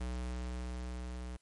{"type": "tone with level ramp", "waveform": "square", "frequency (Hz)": 61.74, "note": "B1", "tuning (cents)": 0, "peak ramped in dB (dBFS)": [-36, -41], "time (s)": [0, 1.37], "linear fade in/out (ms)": 10, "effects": ["white hiss -75 dBFS RMS until 1.41 s", "MP3 48 kbps"]}